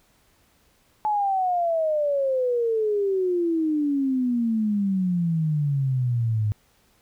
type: exponential sweep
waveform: sine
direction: down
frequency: 861 to 103.83 Hz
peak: -20 dBFS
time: 1.05-6.52 s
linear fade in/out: 0 ms
effects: pink hiss -62 dBFS RMS until 7.01 s